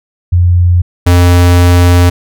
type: tone pair in turn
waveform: sine / square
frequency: 88.2 / 88.2 Hz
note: F2 / F2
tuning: +18 / +18 cents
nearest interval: unison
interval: 0 cents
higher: neither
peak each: -4 dBFS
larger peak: neither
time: 0.32-0.82 / 1.06-2.1 s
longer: second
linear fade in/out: 10 ms
effects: none